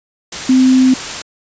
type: tone in noise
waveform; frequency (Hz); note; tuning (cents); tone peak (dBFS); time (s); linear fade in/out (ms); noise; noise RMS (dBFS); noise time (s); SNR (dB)
sine; 258.6; C4; -20; -6; 0.49-0.94; 5; white; -23; 0.32-1.22; +14
effects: resampled to 16000 Hz